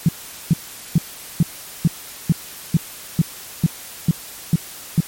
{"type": "tone bursts", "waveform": "sine", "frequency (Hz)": 164, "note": "E3", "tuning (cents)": -9, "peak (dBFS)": -9, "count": 12, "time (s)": [0.06, 5.004], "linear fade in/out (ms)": 2, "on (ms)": 27, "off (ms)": 420, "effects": ["white hiss -36 dBFS RMS until 5.07 s", "MP3 64 kbps"]}